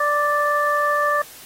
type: harmonic tone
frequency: 587.3 Hz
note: D5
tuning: in tune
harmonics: 1 / 2 / 3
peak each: -22 / -19 / -23 dBFS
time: 0-1.22 s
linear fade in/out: 5 ms
effects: white hiss -42 dBFS RMS until 1.45 s + AAC 48 kbps